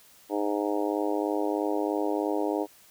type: harmonic tone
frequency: 103.1 Hz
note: G#2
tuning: 12 cents flat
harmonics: 3 / 4 / 5 / 6 / 7 / 8 / 9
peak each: -29 / -31 / -33 / -35 / -36 / -37 / -38 dBFS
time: 0.29-2.67 s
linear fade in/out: 50 ms
effects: white hiss -56 dBFS RMS until 2.9 s